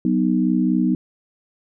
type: chord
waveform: sine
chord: B major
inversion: second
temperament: equal with one note detuned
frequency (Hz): 186.93 / 246.9 / 311.1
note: F#3 / B3 / D#4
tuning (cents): +18 / 0 / 0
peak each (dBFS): -20 / -19 / -21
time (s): 0.05-0.95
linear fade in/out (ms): 2
effects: none